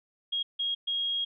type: tone bursts at uneven times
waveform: sine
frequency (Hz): 3273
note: G#7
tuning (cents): -26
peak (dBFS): -27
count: 3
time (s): 0.32-0.43 / 0.59-0.75 / 0.87-1.25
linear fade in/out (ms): 10
effects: none